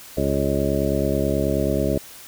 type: harmonic tone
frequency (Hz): 69.3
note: C#2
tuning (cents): 0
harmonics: 1 / 2 / 3 / 4 / 5 / 6 / 8 / 9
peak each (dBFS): -27 / -27 / -27 / -27 / -27 / -27 / -27 / -27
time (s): 0.17-1.98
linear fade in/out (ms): 5
effects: white hiss -42 dBFS RMS until 2.27 s